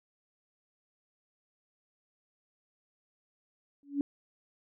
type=tone with exponential growth; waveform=sine; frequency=283.3 Hz; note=C#4; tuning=38 cents sharp; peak=-23 dBFS; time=3.83-4.01 s; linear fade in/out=1 ms; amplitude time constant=39 ms; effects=none